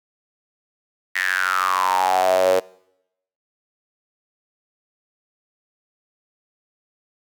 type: tone with high-pass filter sweep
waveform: sawtooth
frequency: 93 Hz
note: F#2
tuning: 9 cents sharp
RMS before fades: -19 dBFS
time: 1.15-2.6 s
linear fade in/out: 10 ms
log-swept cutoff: 1900 to 500 Hz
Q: 9
effects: noise-tail reverb RT60 0.8 s tail -23 dB re dry